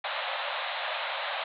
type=band-pass noise; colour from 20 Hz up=pink; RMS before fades=-33 dBFS; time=0.04-1.44 s; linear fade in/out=5 ms; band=540 to 4000 Hz; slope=96 dB/octave; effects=none